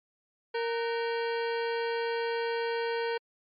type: harmonic tone with a mistuned harmonic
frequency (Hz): 463.7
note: A#4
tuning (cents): -9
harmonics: 1 / 2 / 3 / 4 / 5 / 6 / 7 / 9 / 10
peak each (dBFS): -30 / -36 / -40 / -42 / -44 / -46 / -47 / -49 / -50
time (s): 0.54-3.18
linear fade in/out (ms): 10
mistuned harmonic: 3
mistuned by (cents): +140
effects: AAC 64 kbps